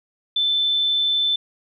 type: tone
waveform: sine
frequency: 3528 Hz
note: A7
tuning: 4 cents sharp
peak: -17 dBFS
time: 0.36-1.36 s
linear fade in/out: 5 ms
effects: none